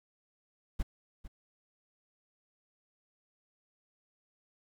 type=noise with echo; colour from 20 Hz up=brown; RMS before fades=-31 dBFS; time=0.79-0.83 s; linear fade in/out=10 ms; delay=450 ms; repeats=1; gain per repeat=-14 dB; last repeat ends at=1.28 s; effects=none